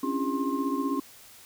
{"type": "tone cluster", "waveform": "sine", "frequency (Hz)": [270.7, 286.3, 338.3, 400.7, 1062], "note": ["C#4", "D4", "E4", "G4", "C6"], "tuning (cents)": [-41, -44, 45, 38, 25], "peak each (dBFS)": [-29, -31, -36, -36, -33], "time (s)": [0.03, 1], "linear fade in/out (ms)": 5, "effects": ["white hiss -51 dBFS RMS until 1.45 s"]}